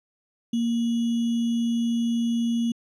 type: tone with sample-and-hold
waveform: sine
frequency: 233.1 Hz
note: A#3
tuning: in tune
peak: -21 dBFS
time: 0.53-2.72 s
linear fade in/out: 5 ms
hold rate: 3150 Hz
effects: low-pass 7000 Hz 12 dB/octave